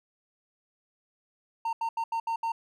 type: tone bursts at uneven times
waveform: triangle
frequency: 913 Hz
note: A#5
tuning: 36 cents flat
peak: -25 dBFS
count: 6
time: 1.65-1.73 / 1.81-1.89 / 1.97-2.04 / 2.12-2.2 / 2.27-2.36 / 2.43-2.52 s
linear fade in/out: 5 ms
effects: none